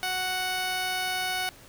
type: tone pair together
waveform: 10% pulse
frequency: 370 / 740 Hz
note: F#4 / F#5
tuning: 0 / 0 cents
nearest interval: octave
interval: 1200 cents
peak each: -32 / -20 dBFS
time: 0.03-1.49 s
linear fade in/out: 0 ms
effects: pink hiss -51 dBFS RMS until 1.68 s